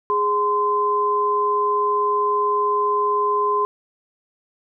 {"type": "tone pair together", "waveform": "sine", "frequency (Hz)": [415.3, 1030.9], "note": ["G#4", "C6"], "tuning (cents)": [0, -26], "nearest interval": "octave + major third", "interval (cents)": 1574, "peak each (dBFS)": [-22, -18], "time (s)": [0.1, 3.65], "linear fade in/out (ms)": 0, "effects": []}